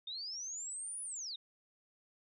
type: linear two-way sweep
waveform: sine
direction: up then down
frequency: 3582 to 9956 to 3582 Hz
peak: -40 dBFS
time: 0.07-1.36 s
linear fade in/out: 5 ms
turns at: 1.02 s
effects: none